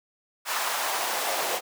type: noise with high-pass filter sweep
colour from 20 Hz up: pink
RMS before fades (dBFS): -28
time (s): 0.45-1.61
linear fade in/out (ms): 50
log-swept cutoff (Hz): 1000 to 550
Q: 1.8
effects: none